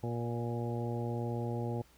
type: harmonic tone with a mistuned harmonic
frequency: 118.5 Hz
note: A#2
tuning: 29 cents sharp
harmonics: 1 / 2 / 3 / 4 / 5 / 6 / 7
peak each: -35 / -40 / -41 / -42 / -46 / -49 / -45 dBFS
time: 0.03-1.82 s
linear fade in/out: 5 ms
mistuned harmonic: 5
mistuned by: -20 cents
effects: added 60 Hz sine -64 dBFS peak until 1.97 s + pink hiss -64 dBFS RMS until 1.97 s